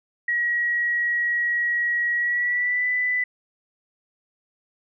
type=tone with pitch glide; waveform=sine; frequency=1908 to 1991.3 Hz; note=A#6 to B6; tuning=+40 to +14 cents; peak=-20 dBFS; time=0.28-3.24 s; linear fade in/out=5 ms; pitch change=+74 cents; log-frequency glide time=2.15-2.87 s; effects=none